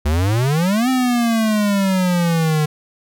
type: exponential two-way sweep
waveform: square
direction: up then down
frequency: 70.8 to 261.6 to 150.3 Hz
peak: -15 dBFS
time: 0.05-2.66 s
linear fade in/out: 10 ms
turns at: 0.89 s
effects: none